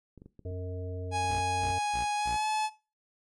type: clicks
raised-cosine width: 3 ms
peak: -36 dBFS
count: 8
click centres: 0.177 / 0.219 / 0.26 / 0.393 / 0.452 / 0.511 / 1.244 / 1.305 s
type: harmonic tone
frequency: 91.3 Hz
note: F#2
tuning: 23 cents flat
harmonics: 1 / 3 / 5 / 7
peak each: -35 / -46 / -40 / -47 dBFS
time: 0.45-1.79 s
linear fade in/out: 10 ms
type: tone with pitch glide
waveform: 45% pulse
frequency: 830.6 to 859.4 Hz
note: G#5 to A5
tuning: 0 to -41 cents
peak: -28 dBFS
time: 1.11-2.7 s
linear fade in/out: 50 ms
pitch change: +59 cents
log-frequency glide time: 2.16-2.47 s
type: tone bursts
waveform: sawtooth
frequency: 59.1 Hz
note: A#1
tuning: 24 cents sharp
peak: -34 dBFS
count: 4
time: 1.29-2.37 s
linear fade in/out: 20 ms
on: 120 ms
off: 200 ms
effects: noise-tail reverb RT60 0.3 s tail -18 dB re dry + resampled to 24000 Hz